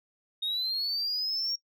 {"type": "linear sweep", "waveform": "sine", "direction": "up", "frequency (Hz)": [3698, 5588], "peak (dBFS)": -26, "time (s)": [0.42, 1.56], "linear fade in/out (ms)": 10, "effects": ["noise-tail reverb RT60 0.1 s tail -24 dB re dry", "tanh soft clip ceiling -26 dBFS"]}